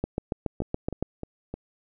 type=two click trains; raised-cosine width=2 ms; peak=-13 / -20 dBFS; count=8 / 4; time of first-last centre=0.04-1.026 / 0.62-1.54 s; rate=7.1 / 3.26 Hz; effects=none